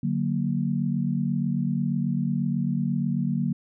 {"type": "chord", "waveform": "sine", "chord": "D augmented", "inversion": "none", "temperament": "equal", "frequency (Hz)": [146.83, 185, 233.1], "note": ["D3", "F#3", "A#3"], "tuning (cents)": [0, 0, 0], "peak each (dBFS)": -27, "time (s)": [0.03, 3.53], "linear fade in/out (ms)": 5, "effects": []}